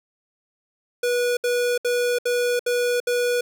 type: tone bursts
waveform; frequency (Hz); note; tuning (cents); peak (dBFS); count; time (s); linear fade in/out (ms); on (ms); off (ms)
square; 486.9; B4; -25; -20; 6; 1.03-3.41; 5; 340; 68
effects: none